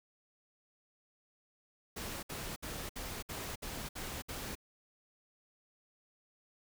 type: noise bursts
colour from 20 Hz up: pink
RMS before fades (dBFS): -42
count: 8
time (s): 1.96-4.554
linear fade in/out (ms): 10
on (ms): 270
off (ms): 62
effects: none